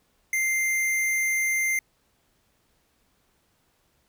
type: tone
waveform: square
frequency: 2093 Hz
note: C7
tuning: in tune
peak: -23 dBFS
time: 0.33-1.79 s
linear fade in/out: 2 ms
effects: pink hiss -68 dBFS RMS until 4.08 s